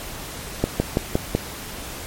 slowing click train, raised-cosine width 2 ms, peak -4 dBFS, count 5, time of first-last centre 0.64-1.35 s, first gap 160 ms, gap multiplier 1.07, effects pink hiss -34 dBFS RMS until 2.06 s + MP3 64 kbps

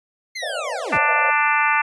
25% pulse linear sweep, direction down, 2135 to 60 Hz, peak -23 dBFS, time 0.35-0.98 s, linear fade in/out 10 ms
white band-pass noise, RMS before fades -29 dBFS, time 0.42-1.31 s, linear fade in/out 10 ms, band 500 to 720 Hz, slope 96 dB/octave
harmonic tone, 295.2 Hz, D4, 9 cents sharp, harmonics 3 / 4 / 5 / 6 / 7 / 8 / 9, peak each -21 / -22 / -23 / -24 / -24 / -25 / -26 dBFS, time 0.92-1.82 s, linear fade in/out 10 ms
effects resampled to 22050 Hz

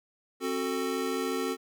square chord, F# diminished, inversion second, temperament just, 266.4 / 370 / 444 Hz, C4 / F#4 / A4, +31 / 0 / +16 cents, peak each -34 dBFS, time 0.4-1.57 s, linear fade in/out 50 ms, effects none

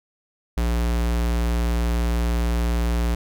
square tone, 58.6 Hz, A#1, 10 cents sharp, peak -20 dBFS, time 0.57-3.15 s, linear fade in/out 5 ms, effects none

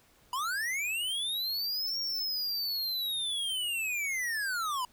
square linear two-way sweep, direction up then down, 966 to 5588 to 966 Hz, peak -31 dBFS, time 0.33-4.85 s, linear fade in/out 2 ms, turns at 1.99 s, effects pink hiss -63 dBFS RMS until 4.92 s

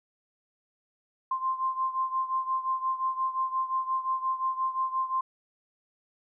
sine beating tone pair, 1046.5 / 1052.2 Hz, C6 / C6, 0 / +9 cents, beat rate 5.7 Hz, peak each -28 / -32 dBFS, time 1.31-5.21 s, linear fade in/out 5 ms, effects none

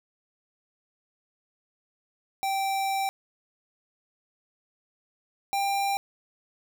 square tone pair in turn, 780 / 793.2 Hz, G5 / G5, -9 / +20 cents, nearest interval unison, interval 29 cents, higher second, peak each -26 / -25 dBFS, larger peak second, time 2.43-3.09 / 5.53-5.97 s, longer first, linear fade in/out 0 ms, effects none

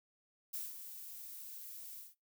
violet noise with ADSR envelope, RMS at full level -40 dBFS, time 0.53-2.15 s, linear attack 13 ms, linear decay 180 ms, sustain -9 dB, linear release 170 ms, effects noise-tail reverb RT60 0.2 s tail -21 dB re dry

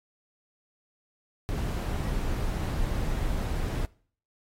brown noise, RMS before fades -29 dBFS, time 1.49-3.85 s, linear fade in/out 0 ms, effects noise-tail reverb RT60 0.5 s tail -22 dB re dry + AAC 48 kbps

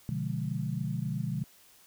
sine chord, B diminished seventh, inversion none, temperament equal, 123.47 / 146.83 / 174.61 / 207.7 Hz, B2 / D3 / F3 / Ab3, 0 / 0 / 0 / 0 cents, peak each -35 / -34 / -36 / -38 dBFS, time 0.09-1.44 s, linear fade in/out 0 ms, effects white hiss -59 dBFS RMS until 1.86 s

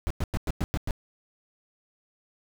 brown noise bursts, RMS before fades -26 dBFS, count 7, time 0.07-0.908 s, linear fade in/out 0 ms, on 34 ms, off 100 ms, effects none

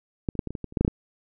clicks, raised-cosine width 3 ms, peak -12 / -24 / -10 / -18 / -21 / -19 / -19 / -30 / -10 / -8 / -7 / -7 dBFS, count 12, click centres 0.288 / 0.353 / 0.392 / 0.473 / 0.506 / 0.552 / 0.643 / 0.724 / 0.772 / 0.81 / 0.849 / 0.879 s, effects none

